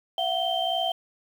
sine tone cluster, 676 / 739 / 3132 Hz, E5 / F#5 / G7, +43 / -2 / -2 cents, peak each -28 dBFS, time 0.18-0.92 s, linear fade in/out 2 ms, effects 8-bit

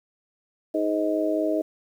harmonic tone, 104.6 Hz, G#2, 13 cents sharp, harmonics 3 / 4 / 5 / 6, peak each -25 / -30 / -32 / -25 dBFS, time 0.74-1.62 s, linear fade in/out 10 ms, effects 9-bit

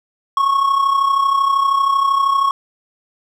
triangle tone with amplitude modulation, 1100 Hz, C#6, 14 cents flat, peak -8 dBFS, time 0.37-2.51 s, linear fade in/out 2 ms, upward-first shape sine, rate 32.8 Hz, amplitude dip 60%, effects none

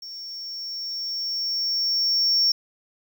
triangle tone with level ramp, 5480 Hz, F8, 34 cents flat, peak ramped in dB -34 to -14 dBFS, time 0.02-2.52 s, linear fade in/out 5 ms, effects tanh soft clip ceiling -12 dBFS + 9-bit

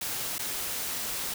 white noise with dropouts, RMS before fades -33 dBFS, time 0.01-1.34 s, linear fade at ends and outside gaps 5 ms, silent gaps 0.383-0.391 s, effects none

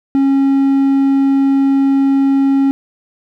triangle tone, 273.4 Hz, C#4, 24 cents flat, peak -7 dBFS, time 0.15-2.71 s, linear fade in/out 0 ms, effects none

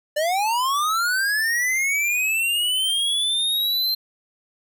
square linear sweep, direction up, 580 to 4150 Hz, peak -20 dBFS, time 0.16-3.95 s, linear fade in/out 10 ms, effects none

